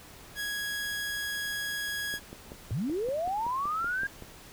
sawtooth tone, 1661.2 Hz, G#6, in tune, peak -28 dBFS, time 0.35-2.2 s, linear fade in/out 50 ms
click train, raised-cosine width 2 ms, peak -29 dBFS, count 12, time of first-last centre 2.14-4.223 s, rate 5.28 Hz
sine linear sweep, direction up, 84.6 to 1637 Hz, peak -28 dBFS, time 2.71-4.07 s, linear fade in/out 5 ms
effects pink hiss -50 dBFS RMS until 4.52 s

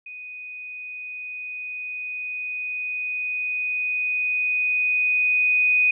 sine tone with level ramp, 2489 Hz, D#7, in tune, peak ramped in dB -35 to -15 dBFS, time 0.06-5.91 s, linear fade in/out 5 ms, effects none

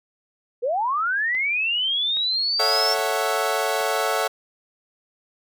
sine linear sweep, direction up, 448.9 to 5440 Hz, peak -20 dBFS, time 0.62-2.95 s, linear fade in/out 20 ms
click train, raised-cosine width 0.3 ms, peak -24 dBFS, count 4, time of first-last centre 1.35-3.809 s, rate 1.22 Hz
25% pulse chord, F# minor seventh, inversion first, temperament equal, 440 / 554.4 / 659.3 / 740 Hz, A4 / C#5 / E5 / F#5, 0 / 0 / 0 / 0 cents, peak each -23 dBFS, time 2.59-4.28 s, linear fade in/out 10 ms
effects none

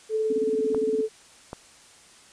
sine tone with tremolo, 436.8 Hz, A4, 13 cents flat, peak -21 dBFS, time 0.09-1.09 s, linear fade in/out 50 ms, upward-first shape sine, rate 19 Hz, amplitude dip 25%
sine tone bursts, 270 Hz, C#4, 45 cents flat, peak -26 dBFS, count 13, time 0.3-1.012 s, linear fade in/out 5 ms, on 28 ms, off 29 ms
clicks, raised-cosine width 1 ms, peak -19 / -20 dBFS, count 2, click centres 0.747 / 1.531 s
effects white hiss -52 dBFS RMS until 2.32 s + resampled to 22050 Hz

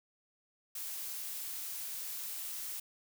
blue noise, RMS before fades -41 dBFS, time 0.75-2.8 s, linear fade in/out 5 ms, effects none

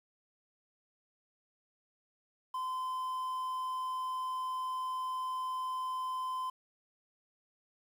triangle tone with quantisation, 1027 Hz, C6, 33 cents flat, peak -32 dBFS, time 2.54-6.5 s, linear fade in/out 5 ms, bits 10, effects none

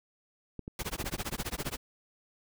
clicks, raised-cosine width 3 ms, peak -26 dBFS, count 7, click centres 0.593 / 0.679 / 1.042 / 1.14 / 1.326 / 1.401 / 1.605 s
pink noise with tremolo, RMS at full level -33 dBFS, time 0.79-1.77 s, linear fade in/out 2 ms, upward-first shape sine, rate 15 Hz, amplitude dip 100%
effects none

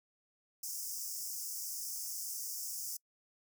pink high-pass noise, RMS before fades -41 dBFS, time 0.63-2.97 s, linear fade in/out 5 ms, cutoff 5100 Hz, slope 96 dB/octave, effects noise-tail reverb RT60 0.1 s tail -26 dB re dry

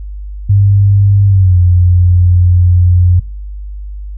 sine tone with pitch glide, 100 to 89.09 Hz, G2 to F2, +35 to +35 cents, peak -4 dBFS, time 0.49-3.2 s, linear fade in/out 10 ms, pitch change -200 cents, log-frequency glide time 1.26-1.57 s, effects noise-tail reverb RT60 0.5 s tail -23 dB re dry + added 50 Hz sine -21 dBFS peak until 4.17 s

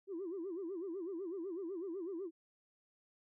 sine tone with vibrato, 360 Hz, F#4, 47 cents flat, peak -38 dBFS, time 0.07-2.31 s, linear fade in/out 50 ms, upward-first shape sine, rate 8 Hz, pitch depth 190 cents each way, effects tanh soft clip ceiling -36 dBFS

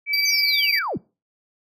sine tone, 2300 Hz, D7, 37 cents flat, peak -21 dBFS, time 0.06-0.83 s, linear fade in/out 50 ms
square tone with tremolo, 4714 Hz, D8, 6 cents sharp, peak -19 dBFS, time 0.13-0.79 s, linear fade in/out 5 ms, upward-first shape sine, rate 20 Hz, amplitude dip 60%
sine linear sweep, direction down, 6300 to 77.6 Hz, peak -23 dBFS, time 0.25-0.98 s, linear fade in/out 10 ms
effects noise-tail reverb RT60 0.3 s tail -23 dB re dry

